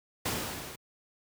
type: noise with level ramp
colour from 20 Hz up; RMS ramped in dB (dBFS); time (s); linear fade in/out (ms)
pink; -30 to -44; 0.25-0.76; 10
effects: high-pass 80 Hz 12 dB/octave